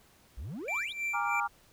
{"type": "exponential sweep", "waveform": "triangle", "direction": "up", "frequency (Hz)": [50.7, 4065], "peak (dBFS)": -35, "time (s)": [0.37, 0.93], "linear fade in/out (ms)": 10}
{"type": "tone with tremolo", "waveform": "triangle", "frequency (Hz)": 2349, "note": "D7", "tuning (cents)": 0, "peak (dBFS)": -28, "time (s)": [0.68, 1.4], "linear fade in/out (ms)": 2, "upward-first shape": "sine", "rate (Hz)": 3.2, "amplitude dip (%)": 80}
{"type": "chord", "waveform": "sine", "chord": "Bb dominant seventh", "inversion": "third", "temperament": "equal with one note detuned", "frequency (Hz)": [817.3, 932.3, 1174.7, 1396.9], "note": ["Ab5", "Bb5", "D6", "F6"], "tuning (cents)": [-28, 0, 0, 0], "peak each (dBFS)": -34, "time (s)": [1.13, 1.48], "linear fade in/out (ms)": 20}
{"effects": ["pink hiss -62 dBFS RMS until 1.72 s"]}